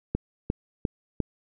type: click train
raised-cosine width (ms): 3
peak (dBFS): -12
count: 4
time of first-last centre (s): 0.15-1.203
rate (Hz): 2.85
effects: none